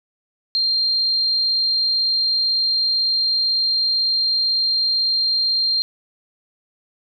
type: tone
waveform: sine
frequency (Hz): 4186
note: C8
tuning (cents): 0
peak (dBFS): -16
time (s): 0.55-5.82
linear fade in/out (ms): 0
effects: none